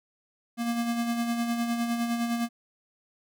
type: tone with tremolo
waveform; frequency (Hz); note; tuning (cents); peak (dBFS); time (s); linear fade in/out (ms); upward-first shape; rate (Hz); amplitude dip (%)
square; 234.8; A#3; +13; -25; 0.57-2.49; 50; sine; 9.8; 45
effects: none